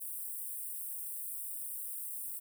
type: high-pass noise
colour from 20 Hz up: white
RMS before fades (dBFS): -41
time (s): 0-2.4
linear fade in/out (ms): 20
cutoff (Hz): 8300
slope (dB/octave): 96
effects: none